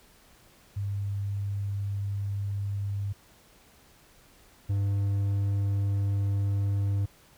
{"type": "tone pair in turn", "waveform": ["sine", "triangle"], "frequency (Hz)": [100.2, 99.81], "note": ["G2", "G2"], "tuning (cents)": [38, 32], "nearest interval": "unison", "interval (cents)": 6, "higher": "first", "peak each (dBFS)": [-28, -22], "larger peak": "second", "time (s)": [[0.76, 3.13], [4.69, 7.06]], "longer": "neither", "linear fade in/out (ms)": 10, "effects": ["pink hiss -58 dBFS RMS until 7.37 s"]}